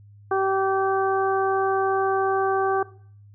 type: harmonic tone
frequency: 386.1 Hz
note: G4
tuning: 26 cents flat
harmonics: 1 / 2 / 3 / 4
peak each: -22 / -24 / -27 / -31 dBFS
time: 0.31-2.83 s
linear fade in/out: 5 ms
effects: noise-tail reverb RT60 0.5 s tail -18 dB re dry + added 102 Hz sine -46 dBFS peak until 3.34 s